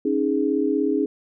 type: chord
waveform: sine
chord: C# suspended second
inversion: none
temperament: equal with one note detuned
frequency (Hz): 274.6 / 311.1 / 415.3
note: C#4 / D#4 / G#4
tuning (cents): -16 / 0 / 0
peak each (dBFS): -23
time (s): 0.05-1.06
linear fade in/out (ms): 5
effects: none